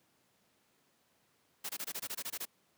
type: noise bursts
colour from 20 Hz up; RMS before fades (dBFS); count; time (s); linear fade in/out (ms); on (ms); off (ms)
white; -39; 11; 1.64-2.454; 10; 54; 22
effects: pink hiss -72 dBFS RMS until 2.77 s + high-pass 150 Hz 12 dB/octave